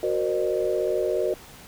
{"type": "chord", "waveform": "sine", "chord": "C half-diminished seventh", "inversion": "second", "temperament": "equal with one note detuned", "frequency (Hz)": [370, 466.2, 523.3, 606.6], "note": ["Gb4", "Bb4", "C5", "Eb5"], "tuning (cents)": [0, 0, 0, -44], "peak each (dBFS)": [-26, -27, -30, -27], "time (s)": [0.03, 1.34], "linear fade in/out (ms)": 2, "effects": ["pink hiss -46 dBFS RMS until 1.67 s"]}